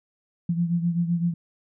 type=beating tone pair; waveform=sine; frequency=170 / 177.8 Hz; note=F3 / F3; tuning=-46 / +31 cents; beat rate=7.8 Hz; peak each=-22 / -28 dBFS; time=0.49-1.34 s; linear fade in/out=5 ms; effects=none